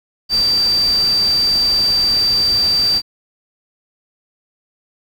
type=tone in noise; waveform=sine; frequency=4666 Hz; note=D8; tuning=12 cents flat; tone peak=-12 dBFS; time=0.29-3.02 s; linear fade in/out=50 ms; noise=pink; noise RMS=-29 dBFS; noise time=0.29-3.02 s; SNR=+14 dB; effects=none